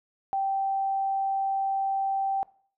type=tone; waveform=sine; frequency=780 Hz; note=G5; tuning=9 cents flat; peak=-24 dBFS; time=0.33-2.43 s; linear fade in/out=0 ms; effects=noise-tail reverb RT60 0.5 s tail -21 dB re dry